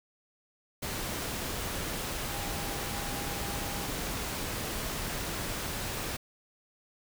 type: tone in noise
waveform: sine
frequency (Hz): 806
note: G5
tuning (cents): +48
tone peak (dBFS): -44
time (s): 2.28-3.88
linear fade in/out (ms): 10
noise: pink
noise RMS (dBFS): -35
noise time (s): 0.82-6.17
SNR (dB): -12
effects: none